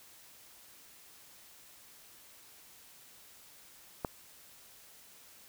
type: click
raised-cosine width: 1 ms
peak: -18 dBFS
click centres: 4.048 s
effects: white hiss -57 dBFS RMS until 5.48 s